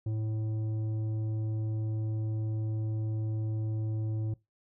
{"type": "tone with tanh clipping", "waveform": "sine", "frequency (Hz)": 109.2, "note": "A2", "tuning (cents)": -13, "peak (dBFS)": -31, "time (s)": [0.06, 4.34], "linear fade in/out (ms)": 5, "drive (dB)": 9, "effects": ["noise-tail reverb RT60 0.2 s tail -21 dB re dry"]}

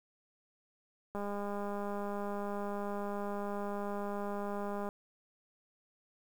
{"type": "click train", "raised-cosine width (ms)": 1, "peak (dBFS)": -26, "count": 760, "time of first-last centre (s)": [1.15, 4.889], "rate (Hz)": 203, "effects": ["9-bit"]}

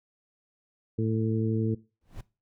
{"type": "harmonic tone", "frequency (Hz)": 111, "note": "A2", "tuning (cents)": 16, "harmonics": [1, 2, 3, 4], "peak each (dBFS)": [-27, -30, -32, -33], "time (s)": [0.98, 1.75], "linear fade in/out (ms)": 10}
{"type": "noise with exponential growth", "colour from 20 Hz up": "brown", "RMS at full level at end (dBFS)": -35, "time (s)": [2.01, 2.21], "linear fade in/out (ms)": 5, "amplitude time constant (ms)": 43}
{"effects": ["noise-tail reverb RT60 0.3 s tail -20 dB re dry"]}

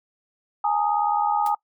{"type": "chord", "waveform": "sine", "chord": "Ab suspended second", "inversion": "none", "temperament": "equal with one note detuned", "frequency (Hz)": [830.6, 909.5, 1244.5], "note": ["Ab5", "Bb5", "Eb6"], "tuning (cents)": [0, -43, 0], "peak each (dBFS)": [-21, -25, -27], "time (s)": [0.64, 1.55], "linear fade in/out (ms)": 5}
{"type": "noise with exponential decay", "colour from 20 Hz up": "white", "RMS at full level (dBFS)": -35, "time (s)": [1.46, 1.54], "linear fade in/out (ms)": 2, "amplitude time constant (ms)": 17}
{"effects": ["noise-tail reverb RT60 0.1 s tail -23 dB re dry"]}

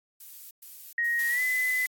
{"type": "noise bursts", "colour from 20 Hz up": "violet", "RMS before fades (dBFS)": -44, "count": 3, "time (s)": [0.2, 1.35], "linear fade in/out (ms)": 5, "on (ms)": 310, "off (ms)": 110}
{"type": "tone with pitch glide", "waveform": "sine", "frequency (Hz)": [1880, 2015], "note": ["A#6", "B6"], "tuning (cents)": [14, 34], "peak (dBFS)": -24, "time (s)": [0.98, 1.86], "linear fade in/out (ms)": 2, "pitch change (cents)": 120, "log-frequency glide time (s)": [1.29, 1.41]}
{"type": "noise", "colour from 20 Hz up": "blue", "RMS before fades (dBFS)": -37, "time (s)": [1.19, 1.87], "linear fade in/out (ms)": 2}
{"effects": ["AAC 64 kbps"]}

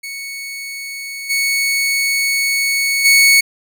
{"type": "tone with level steps", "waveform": "sawtooth", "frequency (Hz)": 2217, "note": "C#7", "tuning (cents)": 0, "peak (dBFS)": [-22, -11, -4], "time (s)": [0.03, 3.41], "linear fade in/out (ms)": 10, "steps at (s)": [1.29, 3.04], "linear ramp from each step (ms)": 20, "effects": []}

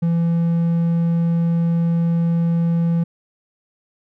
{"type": "tone", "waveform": "triangle", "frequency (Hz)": 168.2, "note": "E3", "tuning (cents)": 35, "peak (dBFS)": -13, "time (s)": [0.02, 3.04], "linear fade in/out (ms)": 10, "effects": []}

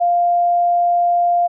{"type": "tone", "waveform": "sine", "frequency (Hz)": 698.5, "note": "F5", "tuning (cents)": 0, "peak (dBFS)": -12, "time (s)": [0, 1.48], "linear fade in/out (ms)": 20, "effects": []}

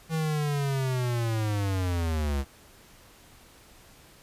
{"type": "linear sweep", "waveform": "square", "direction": "down", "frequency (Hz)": [162.5, 66.7], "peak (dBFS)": -26, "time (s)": [0.09, 2.45], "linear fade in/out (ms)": 50, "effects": ["pink hiss -54 dBFS RMS until 4.22 s", "resampled to 32000 Hz"]}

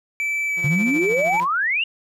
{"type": "tone with vibrato", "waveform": "triangle", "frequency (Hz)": 2306, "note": "D7", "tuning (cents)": -32, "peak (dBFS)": -19, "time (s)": [0.2, 1.4], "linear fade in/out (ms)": 0, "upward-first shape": "square", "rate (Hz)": 1.7, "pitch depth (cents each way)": 8}
{"type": "tone with tremolo", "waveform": "sawtooth", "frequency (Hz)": 174.61, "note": "F3", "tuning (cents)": 0, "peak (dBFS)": -25, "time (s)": [0.56, 1.48], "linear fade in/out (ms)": 50, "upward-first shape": "triangle", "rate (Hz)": 13, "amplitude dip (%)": 80}
{"type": "exponential sweep", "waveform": "sine", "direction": "up", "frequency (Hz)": [134, 2902], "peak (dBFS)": -18, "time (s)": [0.64, 1.84], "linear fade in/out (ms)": 5}
{"effects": []}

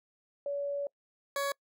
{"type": "tone pair in turn", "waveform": ["sine", "20% pulse"], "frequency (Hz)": [568, 560.2], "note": ["C#5", "C#5"], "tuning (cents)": [42, 18], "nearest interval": "unison", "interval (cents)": 24, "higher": "first", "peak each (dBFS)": [-31, -25], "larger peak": "second", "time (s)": [[0.46, 0.87], [1.36, 1.52]], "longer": "first", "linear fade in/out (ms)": 2, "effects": ["noise-tail reverb RT60 0.1 s tail -25 dB re dry"]}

